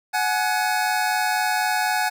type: tone pair together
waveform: 25% pulse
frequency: 740 / 844 Hz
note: F#5 / G#5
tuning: 0 / +28 cents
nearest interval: major second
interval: 228 cents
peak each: -19 dBFS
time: 0.13-2.1 s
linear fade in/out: 20 ms
effects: none